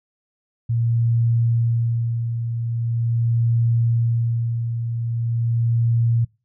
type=tone with tremolo; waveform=sine; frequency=116.54 Hz; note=A#2; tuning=in tune; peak=-15 dBFS; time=0.69-6.25 s; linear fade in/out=10 ms; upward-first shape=sine; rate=0.42 Hz; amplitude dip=55%; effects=noise-tail reverb RT60 0.3 s tail -25 dB re dry